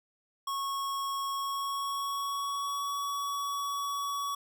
square tone with pitch glide, 1100 to 1129 Hz, C#6 to C#6, -14 to +31 cents, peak -32 dBFS, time 0.47-4.35 s, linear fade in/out 5 ms, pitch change +45 cents, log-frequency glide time 1.32-2.96 s, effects none

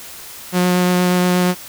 sawtooth tone with vibrato, 180 Hz, F#3, 47 cents flat, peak -9 dBFS, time 0.52-1.55 s, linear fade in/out 50 ms, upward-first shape triangle, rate 8.4 Hz, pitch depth 11 cents each way, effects white hiss -35 dBFS RMS until 1.68 s

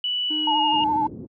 sine tone with pitch glide, 2960 to 2843 Hz, F#7 to F7, 0 to +30 cents, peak -22 dBFS, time 0.04-0.84 s, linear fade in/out 2 ms, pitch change -70 cents, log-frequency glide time 0.28-0.72 s
triangle tone, 306.4 Hz, D#4, 27 cents flat, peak -26 dBFS, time 0.3-1.08 s, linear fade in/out 10 ms
sine tone with vibrato, 879 Hz, A5, 2 cents flat, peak -19 dBFS, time 0.47-1.07 s, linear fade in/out 5 ms, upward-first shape sine, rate 12 Hz, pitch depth 57 cents each way
white low-pass noise, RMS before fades -36 dBFS, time 0.72-1.27 s, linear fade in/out 20 ms, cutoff 340 Hz, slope 24 dB/octave
effects high-pass 100 Hz 12 dB/octave

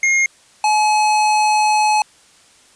square tone pair in turn, 2137 / 851.5 Hz, C7 / G#5, +36 / +43 cents, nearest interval octave + major third, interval 1593 cents, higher first, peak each -13 dBFS, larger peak neither, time 0.03-0.26 / 0.64-2.02 s, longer second, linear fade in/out 2 ms, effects white hiss -50 dBFS RMS until 2.75 s + resampled to 22050 Hz

